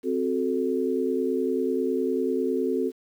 sine chord, F# diminished, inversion second, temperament equal, 261.6 / 370 / 440 Hz, C4 / F#4 / A4, 0 / 0 / 0 cents, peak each -27 dBFS, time 0.03-2.92 s, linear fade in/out 50 ms, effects 9-bit

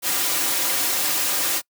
white noise with comb filter, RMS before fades -22 dBFS, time 0.02-1.62 s, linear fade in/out 50 ms, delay 4.6 ms, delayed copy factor -0.65, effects noise-tail reverb RT60 0.1 s tail -25 dB re dry + high-pass 200 Hz 12 dB/octave

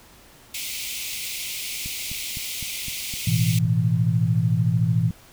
pink high-pass noise, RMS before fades -31 dBFS, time 0.54-3.59 s, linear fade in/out 5 ms, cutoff 2100 Hz, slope 96 dB/octave
click train, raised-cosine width 5 ms, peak -23 dBFS, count 8, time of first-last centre 1.86-3.65 s, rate 3.91 Hz
sine chord, A suspended second, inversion none, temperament equal, 110 / 123.47 / 164.81 Hz, A2 / B2 / E3, 0 / 0 / 0 cents, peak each -22 dBFS, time 3.27-5.11 s, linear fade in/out 5 ms
effects pink hiss -50 dBFS RMS until 5.32 s

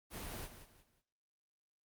pink noise with echo, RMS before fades -45 dBFS, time 0.1-0.49 s, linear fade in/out 50 ms, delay 180 ms, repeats 3, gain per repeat -10 dB, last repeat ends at 1.03 s, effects noise-tail reverb RT60 0.9 s tail -24 dB re dry + Opus 32 kbps

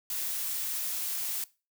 blue noise, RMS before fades -33 dBFS, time 0.1-1.44 s, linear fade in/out 2 ms, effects noise-tail reverb RT60 0.3 s tail -20 dB re dry

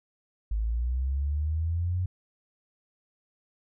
sine linear sweep, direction up, 51.5 to 92.5 Hz, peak -25 dBFS, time 0.51-2.06 s, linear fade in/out 5 ms, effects none

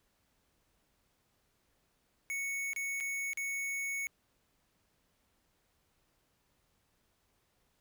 square tone with dropouts, 2217 Hz, C#7, in tune, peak -35 dBFS, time 2.3-4.07 s, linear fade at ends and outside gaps 0 ms, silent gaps 2.733-2.762 / 3.002-3.007 / 3.333-3.373 s, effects pink hiss -75 dBFS RMS until 7.8 s

